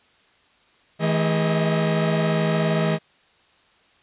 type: tone cluster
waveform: 45% pulse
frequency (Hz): 161.8 / 215.1 / 410.7 / 628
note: E3 / A3 / G#4 / D#5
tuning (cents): -32 / -39 / -19 / +16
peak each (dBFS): -21 / -27 / -28 / -26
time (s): 0.99-2.99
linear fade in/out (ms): 50
effects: white hiss -58 dBFS RMS until 4.02 s + resampled to 8000 Hz